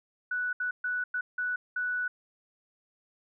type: tone bursts at uneven times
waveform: sine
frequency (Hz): 1480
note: F#6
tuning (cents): 0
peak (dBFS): -28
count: 6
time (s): 0.31-0.53 / 0.6-0.71 / 0.84-1.04 / 1.14-1.21 / 1.38-1.56 / 1.76-2.08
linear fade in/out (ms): 5
effects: none